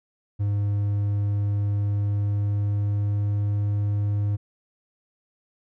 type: tone with pitch glide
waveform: triangle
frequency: 102 to 102.65 Hz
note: G#2 to G#2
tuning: -31 to -20 cents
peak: -19 dBFS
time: 0.39-4.37 s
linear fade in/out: 20 ms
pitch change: +11 cents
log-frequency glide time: 1.87-3.69 s
effects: none